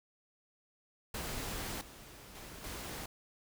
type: noise with level steps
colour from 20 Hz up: pink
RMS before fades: -40 / -53 / -49 / -43 dBFS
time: 1.14-3.06 s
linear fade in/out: 5 ms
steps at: 1.81 / 2.35 / 2.64 s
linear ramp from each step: 2 ms
effects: none